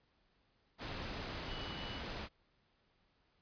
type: tone in noise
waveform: sine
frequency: 2950 Hz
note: F#7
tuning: 6 cents flat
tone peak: -49 dBFS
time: 1.46-2.02 s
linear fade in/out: 50 ms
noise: pink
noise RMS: -43 dBFS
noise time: 0.78-2.29 s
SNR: -9 dB
effects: pink hiss -75 dBFS RMS until 3.41 s + resampled to 11025 Hz